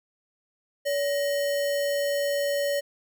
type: tone with sample-and-hold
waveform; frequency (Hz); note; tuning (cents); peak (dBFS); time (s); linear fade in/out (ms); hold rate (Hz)
sine; 569; C#5; +45; -23; 0.85-2.81; 20; 2450
effects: none